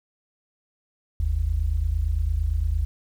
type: tone pair together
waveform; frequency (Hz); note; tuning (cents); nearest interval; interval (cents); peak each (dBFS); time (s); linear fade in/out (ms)
sine; 49 / 77.78; G1 / D#2; 0 / 0; minor sixth; 800; -24 / -23; 1.2-2.85; 0
effects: 9-bit